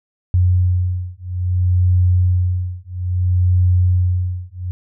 sine beating tone pair, 90 / 90.6 Hz, F#2 / F#2, -47 / -36 cents, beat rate 0.6 Hz, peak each -16 dBFS, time 0.34-4.71 s, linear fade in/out 0 ms, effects none

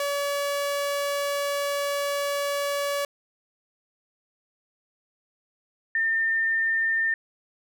sawtooth / sine tone pair in turn, 569 / 1806.5 Hz, C#5 / A6, +45 / +45 cents, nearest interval octave + minor sixth, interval 2000 cents, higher second, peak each -21 dBFS, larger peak neither, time 0-3.05 / 5.95-7.14 s, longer first, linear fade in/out 2 ms, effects none

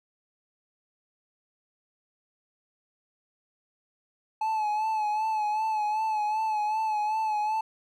triangle tone with vibrato, 860 Hz, A5, 40 cents flat, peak -23 dBFS, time 4.41-7.61 s, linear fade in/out 5 ms, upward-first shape sine, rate 2.6 Hz, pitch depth 45 cents each way, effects none

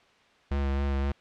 square tone with vibrato, 69.3 Hz, C#2, in tune, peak -26 dBFS, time 0.51-1.12 s, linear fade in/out 5 ms, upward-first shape sine, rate 3.8 Hz, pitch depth 24 cents each way, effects white hiss -60 dBFS RMS until 1.2 s + low-pass 3000 Hz 12 dB/octave

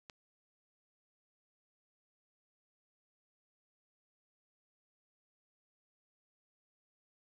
click, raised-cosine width 0.2 ms, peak -30 dBFS, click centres 0.098 s, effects none

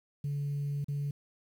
sine tone with dropouts, 143.2 Hz, D3, 43 cents flat, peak -29 dBFS, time 0.24-1.11 s, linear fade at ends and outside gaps 5 ms, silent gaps 0.844-0.883 s, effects tanh soft clip ceiling -28 dBFS + 10-bit

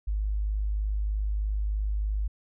sine tone, 51.6 Hz, G#1, 10 cents flat, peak -25 dBFS, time 0.07-2.28 s, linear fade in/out 10 ms, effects none

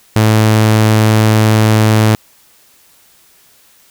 sawtooth tone, 108.9 Hz, A2, 17 cents flat, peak -3 dBFS, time 0.16-2.15 s, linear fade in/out 0 ms, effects white hiss -48 dBFS RMS until 3.9 s

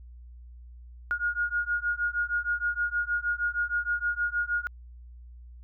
sine beating tone pair, 1429 / 1435.4 Hz, F6 / F6, +39 / +47 cents, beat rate 6.4 Hz, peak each -29 dBFS, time 1.11-4.67 s, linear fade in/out 0 ms, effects added 60 Hz sine -44 dBFS peak until 5.63 s

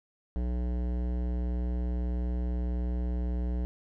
sine tone with hard clipping, 60.8 Hz, B1, 26 cents flat, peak -30 dBFS, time 0.36-3.65 s, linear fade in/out 0 ms, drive 16 dB, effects none

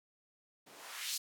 blue noise with band-pass filter sweep, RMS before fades -43 dBFS, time 0.66-1.18 s, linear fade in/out 10 ms, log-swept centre 210 to 5800 Hz, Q 1.2, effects none

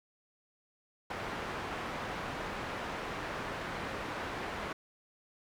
white low-pass noise, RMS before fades -39 dBFS, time 1.1-4.73 s, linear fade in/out 5 ms, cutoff 1500 Hz, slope 12 dB/octave, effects none

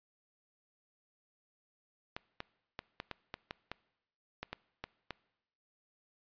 clicks, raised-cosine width 0.3 ms, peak -23 dBFS, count 12, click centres 2.165 / 2.404 / 2.791 / 3.001 / 3.113 / 3.341 / 3.509 / 3.716 / 4.43 / 4.53 / 4.84 / 5.107 s, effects noise-tail reverb RT60 0.9 s tail -22 dB re dry + resampled to 11025 Hz

